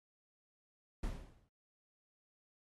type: noise with exponential decay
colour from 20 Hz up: brown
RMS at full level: -36 dBFS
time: 1.03-1.49 s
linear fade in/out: 5 ms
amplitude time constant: 100 ms
effects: AAC 32 kbps